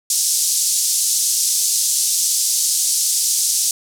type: band-pass noise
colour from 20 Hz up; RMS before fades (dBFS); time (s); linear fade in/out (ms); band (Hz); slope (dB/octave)
pink; -18; 0.1-3.71; 2; 5300 to 11000; 24
effects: none